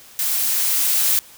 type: noise with level ramp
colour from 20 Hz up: blue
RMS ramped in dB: -21 to -17 dBFS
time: 0.19-1.19 s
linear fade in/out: 0 ms
effects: white hiss -45 dBFS RMS until 1.37 s